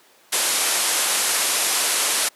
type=low-pass noise; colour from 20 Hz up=white; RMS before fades=-21 dBFS; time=0.32-2.29 s; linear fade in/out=10 ms; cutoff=12000 Hz; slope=96 dB/octave; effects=pink hiss -53 dBFS RMS until 2.35 s + high-pass 400 Hz 12 dB/octave